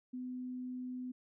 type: tone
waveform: sine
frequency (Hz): 252.1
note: B3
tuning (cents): +36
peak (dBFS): -39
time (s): 0.13-1.12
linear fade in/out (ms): 10
effects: none